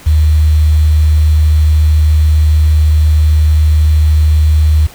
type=tone with quantisation; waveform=sine; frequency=76.8 Hz; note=D#2; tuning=22 cents flat; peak=-5 dBFS; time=0.06-4.87 s; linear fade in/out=10 ms; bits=5; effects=pink hiss -36 dBFS RMS until 4.94 s